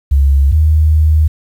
sine tone pair in turn, 69.3 / 77.58 Hz, C#2 / D#2, 0 / -4 cents, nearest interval major second, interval 196 cents, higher second, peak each -6 dBFS, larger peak neither, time 0.11-0.52 / 0.52-1.28 s, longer second, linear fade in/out 10 ms, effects 7-bit

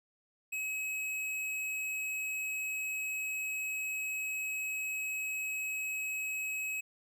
sine tone with hard clipping, 2558 Hz, D#7, 47 cents sharp, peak -35 dBFS, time 0.52-6.81 s, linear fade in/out 10 ms, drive 16 dB, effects none

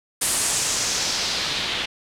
white noise with low-pass filter sweep, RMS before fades -24 dBFS, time 0.21-1.86 s, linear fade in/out 10 ms, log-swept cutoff 10000 to 3200 Hz, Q 2.1, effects none

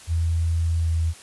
sine tone with pitch glide, 83 to 81.95 Hz, E2 to E2, +12 to -10 cents, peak -19 dBFS, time 0.07-1.14 s, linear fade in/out 50 ms, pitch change -22 cents, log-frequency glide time 0.79-0.88 s, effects white hiss -45 dBFS RMS until 1.22 s + resampled to 24000 Hz

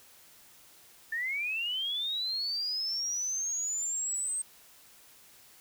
sine linear sweep, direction up, 1770 to 8372 Hz, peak -30 dBFS, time 1.12-4.42 s, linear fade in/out 5 ms, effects white hiss -57 dBFS RMS until 5.6 s

